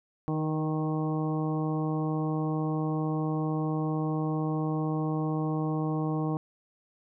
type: harmonic tone with a mistuned harmonic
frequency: 155.56 Hz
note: D#3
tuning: in tune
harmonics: 1 / 2 / 3 / 4 / 5 / 6 / 7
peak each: -29 / -31 / -37 / -42 / -39 / -45 / -41 dBFS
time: 0.28-6.37 s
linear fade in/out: 0 ms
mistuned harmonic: 3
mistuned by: +16 cents
effects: none